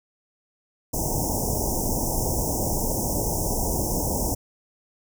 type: band-stop noise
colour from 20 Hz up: pink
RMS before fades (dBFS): -25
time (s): 0.93-4.35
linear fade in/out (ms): 10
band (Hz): 950 to 5400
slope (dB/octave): 96
effects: none